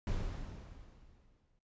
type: noise with exponential decay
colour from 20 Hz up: brown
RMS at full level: -34 dBFS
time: 0.07-1.59 s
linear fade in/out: 2 ms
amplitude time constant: 330 ms
effects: noise-tail reverb RT60 0.3 s tail -21 dB re dry + resampled to 16000 Hz